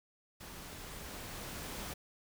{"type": "noise with level ramp", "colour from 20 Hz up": "pink", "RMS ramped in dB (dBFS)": [-49, -42], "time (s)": [0.4, 1.94], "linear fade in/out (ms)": 10, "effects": []}